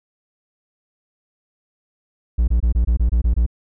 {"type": "tone bursts", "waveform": "triangle", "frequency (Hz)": 58.27, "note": "A#1", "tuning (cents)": 0, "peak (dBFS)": -11, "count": 9, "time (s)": [2.38, 3.464], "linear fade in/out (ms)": 10, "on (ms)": 100, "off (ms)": 23, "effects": []}